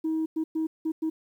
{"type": "tone bursts at uneven times", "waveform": "sine", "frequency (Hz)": 318.3, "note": "D#4", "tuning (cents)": 39, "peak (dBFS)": -23, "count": 5, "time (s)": [[0.04, 0.26], [0.36, 0.44], [0.55, 0.67], [0.85, 0.92], [1.02, 1.1]], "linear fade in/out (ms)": 10, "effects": ["tanh soft clip ceiling -22 dBFS", "10-bit"]}